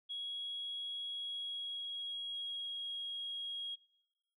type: tone with pitch glide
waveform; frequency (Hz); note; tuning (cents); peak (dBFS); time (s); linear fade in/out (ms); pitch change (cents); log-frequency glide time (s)
sine; 3322 to 3286; G#7 to G#7; 0 to -19; -38; 0.09-3.76; 20; -19; 1.09-2.98
effects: noise-tail reverb RT60 1.0 s tail -24 dB re dry + tanh soft clip ceiling -34 dBFS